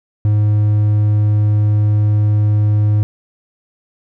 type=tone; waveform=triangle; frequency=105.1 Hz; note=G#2; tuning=21 cents sharp; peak=-8 dBFS; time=0.25-3.03 s; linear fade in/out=0 ms; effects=none